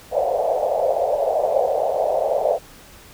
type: band-pass noise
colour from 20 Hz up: pink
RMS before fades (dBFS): -20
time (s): 0.11-2.59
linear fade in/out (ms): 50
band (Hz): 520 to 710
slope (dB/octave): 48
effects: pink hiss -45 dBFS RMS until 3.13 s